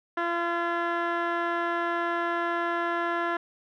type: tone with low-pass filter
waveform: 15% pulse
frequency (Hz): 341.8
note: F4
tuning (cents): -37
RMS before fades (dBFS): -28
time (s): 0.17-3.37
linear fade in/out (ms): 5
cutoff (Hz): 1900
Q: 2.9
effects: none

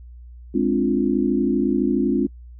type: chord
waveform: sine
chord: D half-diminished seventh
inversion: second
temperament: equal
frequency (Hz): 207.7 / 261.6 / 293.7 / 349.2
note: Ab3 / C4 / D4 / F4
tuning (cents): 0 / 0 / 0 / 0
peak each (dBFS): -23 / -21 / -23 / -23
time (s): 0.54-2.27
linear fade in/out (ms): 10
effects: noise-tail reverb RT60 0.1 s tail -25 dB re dry + added 60 Hz sine -38 dBFS peak until 2.59 s

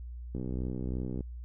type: click train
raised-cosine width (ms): 3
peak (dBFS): -23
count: 55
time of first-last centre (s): 0.35-1.207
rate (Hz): 63
effects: added 60 Hz sine -39 dBFS peak until 1.44 s

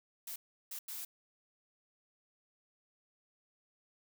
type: noise bursts at uneven times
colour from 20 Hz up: blue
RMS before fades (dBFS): -43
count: 3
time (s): 0.27-0.36 / 0.71-0.79 / 0.88-1.05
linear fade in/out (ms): 5
effects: none

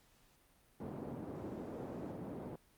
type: band-pass noise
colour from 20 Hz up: pink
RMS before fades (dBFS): -45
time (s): 0.8-2.56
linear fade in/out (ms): 5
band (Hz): 170 to 520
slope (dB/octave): 12
effects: pink hiss -69 dBFS RMS until 2.77 s + Opus 48 kbps

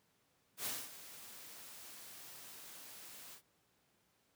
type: noise with ADSR envelope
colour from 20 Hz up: white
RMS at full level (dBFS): -39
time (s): 0.57-3.42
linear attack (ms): 84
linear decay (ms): 230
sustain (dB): -14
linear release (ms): 90
effects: pink hiss -75 dBFS RMS until 4.35 s + high-pass 100 Hz 12 dB/octave

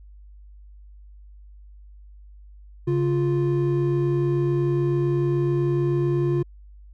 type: tone pair together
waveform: triangle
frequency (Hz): 139.02 / 350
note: C#3 / F4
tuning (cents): +5 / +4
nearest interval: octave + major third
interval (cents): 1599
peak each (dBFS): -20 / -20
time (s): 2.87-6.43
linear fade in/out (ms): 10
effects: added 50 Hz sine -43 dBFS peak until 6.93 s

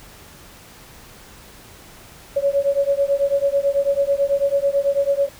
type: beating tone pair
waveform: sine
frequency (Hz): 555 / 564.1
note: C#5 / C#5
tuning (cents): +2 / +30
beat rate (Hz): 9.1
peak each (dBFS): -19 / -19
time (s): 2.36-5.29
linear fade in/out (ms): 10
effects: pink hiss -44 dBFS RMS until 5.39 s

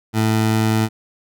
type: tone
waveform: 20% pulse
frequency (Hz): 110.1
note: A2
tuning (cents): +2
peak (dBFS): -10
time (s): 0.13-0.89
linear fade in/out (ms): 50
effects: none

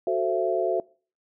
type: chord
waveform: sine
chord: F# half-diminished seventh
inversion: none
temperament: equal with one note detuned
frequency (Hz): 370 / 440 / 523.3 / 670.8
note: F#4 / A4 / C5 / E5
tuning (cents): 0 / 0 / 0 / +30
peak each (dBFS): -26 / -29 / -30 / -26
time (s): 0.07-0.8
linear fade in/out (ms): 2
effects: noise-tail reverb RT60 0.4 s tail -23 dB re dry

